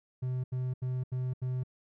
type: tone bursts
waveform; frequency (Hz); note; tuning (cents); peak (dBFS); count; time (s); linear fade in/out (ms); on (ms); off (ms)
triangle; 127.4; C3; -46; -28; 5; 0.22-1.636; 10; 220; 79
effects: none